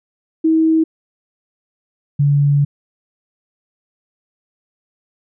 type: tone pair in turn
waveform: sine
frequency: 320.6 / 143.18 Hz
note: E4 / D3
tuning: -48 / -44 cents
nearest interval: octave + major second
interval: 1396 cents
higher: first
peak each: -10 dBFS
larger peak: neither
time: 0.44-0.84 / 2.19-2.65 s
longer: second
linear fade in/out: 10 ms
effects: none